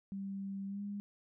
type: tone with pitch glide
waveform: sine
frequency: 196 to 203 Hz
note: G3 to G#3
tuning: 0 to -39 cents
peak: -38 dBFS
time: 0.12-1 s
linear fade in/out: 0 ms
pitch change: +61 cents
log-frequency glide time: 0.67-0.82 s
effects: none